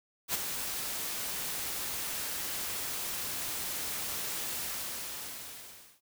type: noise with ADSR envelope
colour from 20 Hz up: white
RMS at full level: -29 dBFS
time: 0.28-6.01 s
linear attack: 64 ms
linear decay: 14 ms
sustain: -7 dB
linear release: 1400 ms
effects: none